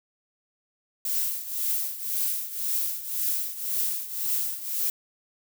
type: noise with tremolo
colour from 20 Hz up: violet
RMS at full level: -25 dBFS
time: 1.05-4.9 s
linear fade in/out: 2 ms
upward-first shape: triangle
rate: 1.9 Hz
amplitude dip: 80%
effects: none